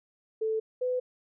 sine tone pair in turn, 440 / 502.5 Hz, A4 / B4, 0 / +30 cents, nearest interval major second, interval 230 cents, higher second, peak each -26 dBFS, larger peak neither, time 0.41-0.6 / 0.81-1 s, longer neither, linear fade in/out 10 ms, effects none

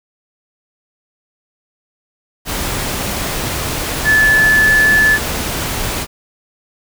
sine tone in noise, 1734 Hz, A6, 26 cents flat, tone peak -8 dBFS, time 4.04-5.19 s, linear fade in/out 50 ms, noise pink, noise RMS -20 dBFS, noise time 2.45-6.07 s, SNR +9 dB, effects none

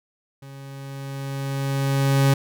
40% pulse tone with level ramp, 137.2 Hz, C#3, 17 cents flat, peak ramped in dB -38 to -13 dBFS, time 0.42-2.34 s, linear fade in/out 5 ms, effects none

